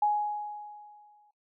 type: tone with exponential decay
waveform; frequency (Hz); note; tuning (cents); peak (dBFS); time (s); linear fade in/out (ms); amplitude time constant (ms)
sine; 835; G#5; +9; -21; 0.02-1.31; 5; 280
effects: noise-tail reverb RT60 0.2 s tail -21 dB re dry